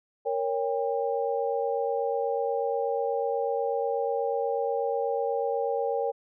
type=chord; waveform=sine; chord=G diminished; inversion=first; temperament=equal with one note detuned; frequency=466.2 / 554.4 / 798.6 Hz; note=Bb4 / Db5 / G5; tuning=0 / 0 / +32 cents; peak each=-28 / -30 / -31 dBFS; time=0.25-6.12 s; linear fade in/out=20 ms; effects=none